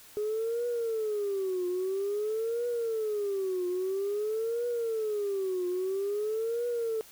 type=tone with vibrato; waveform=sine; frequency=415.3 Hz; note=G#4; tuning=in tune; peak=-27 dBFS; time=0.17-7.01 s; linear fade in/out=0 ms; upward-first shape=triangle; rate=0.5 Hz; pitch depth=270 cents each way; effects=tanh soft clip ceiling -24 dBFS + white hiss -53 dBFS RMS until 7.11 s